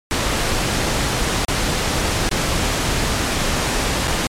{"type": "noise with dropouts", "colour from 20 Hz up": "pink", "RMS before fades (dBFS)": -19, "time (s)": [0.11, 4.27], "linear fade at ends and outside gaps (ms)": 0, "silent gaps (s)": [[1.449, 1.483], [2.291, 2.313], [4.074, 4.079]], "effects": ["low-pass 9000 Hz 12 dB/octave", "MP3 96 kbps"]}